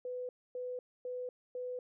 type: tone bursts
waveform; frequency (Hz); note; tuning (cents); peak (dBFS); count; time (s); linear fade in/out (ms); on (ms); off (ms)
sine; 499.1; B4; +18; -37; 4; 0.05-1.79; 2; 240; 260
effects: none